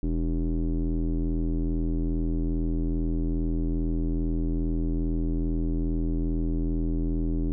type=tone with low-pass filter; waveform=square; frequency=41.2 Hz; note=E1; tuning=in tune; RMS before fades=-26 dBFS; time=0.03-7.52 s; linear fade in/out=0 ms; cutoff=310 Hz; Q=4.5; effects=none